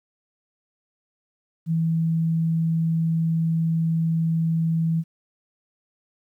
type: tone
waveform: sine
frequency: 163.4 Hz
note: E3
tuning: 15 cents flat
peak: -19 dBFS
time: 1.66-5.04 s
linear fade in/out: 50 ms
effects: 10-bit